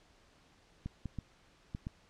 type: clicks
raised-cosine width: 5 ms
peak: -26 dBFS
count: 5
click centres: 0.86 / 1.057 / 1.187 / 1.749 / 1.869 s
effects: pink hiss -65 dBFS RMS until 2.09 s + low-pass 6000 Hz 12 dB/octave